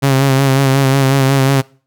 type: tone with vibrato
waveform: sawtooth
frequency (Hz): 135.5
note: C#3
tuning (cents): -39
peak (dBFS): -5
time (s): 0.02-1.62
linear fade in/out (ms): 20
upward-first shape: sine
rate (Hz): 5.5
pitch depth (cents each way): 40
effects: noise-tail reverb RT60 0.4 s tail -23 dB re dry